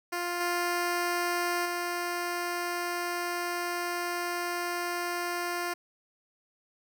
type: tone with level steps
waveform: 10% pulse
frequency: 350 Hz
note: F4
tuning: 4 cents sharp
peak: -22 / -19 / -22 dBFS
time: 0.12-5.74 s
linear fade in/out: 10 ms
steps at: 0.4 / 1.65 s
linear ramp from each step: 10 ms
effects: none